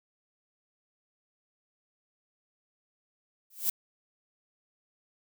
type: noise with exponential growth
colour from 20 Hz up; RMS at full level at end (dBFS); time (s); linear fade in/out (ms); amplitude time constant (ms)
violet; -23; 3.5-3.7; 5; 43
effects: none